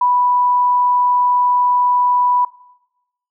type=tone; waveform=sine; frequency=986 Hz; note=B5; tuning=3 cents flat; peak=-11 dBFS; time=0.01-2.45 s; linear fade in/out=5 ms; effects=noise-tail reverb RT60 0.9 s tail -19 dB re dry